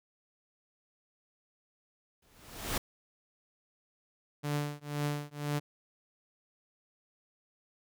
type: noise with exponential growth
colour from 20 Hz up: pink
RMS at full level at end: -30 dBFS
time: 2.22-2.78 s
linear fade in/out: 5 ms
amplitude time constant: 120 ms
type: tone with tremolo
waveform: sawtooth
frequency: 146.5 Hz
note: D3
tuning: 4 cents flat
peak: -25 dBFS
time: 4.43-5.6 s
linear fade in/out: 20 ms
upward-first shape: triangle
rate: 2 Hz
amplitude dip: 100%
effects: none